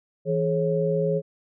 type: tone cluster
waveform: sine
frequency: 164.8 / 423.4 / 545 Hz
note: E3 / G#4 / C#5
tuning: 0 / +33 / -29 cents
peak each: -25 dBFS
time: 0.25-1.22 s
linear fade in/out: 50 ms
effects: none